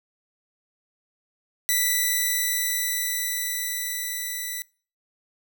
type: tone with level ramp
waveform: 5% pulse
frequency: 1975.5 Hz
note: B6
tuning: in tune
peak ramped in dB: -9 to -19 dBFS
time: 1.69-4.62 s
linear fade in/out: 0 ms
effects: noise-tail reverb RT60 0.4 s tail -24 dB re dry